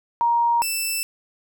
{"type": "tone pair in turn", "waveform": ["sine", "10% pulse"], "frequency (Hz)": [940, 2652], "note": ["A#5", "E7"], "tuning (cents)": [14, 10], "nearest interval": "octave + tritone", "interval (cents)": 1796, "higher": "second", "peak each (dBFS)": [-16, -14], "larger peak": "second", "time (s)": [[0.21, 0.62], [0.62, 1.03]], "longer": "neither", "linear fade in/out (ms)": 0, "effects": []}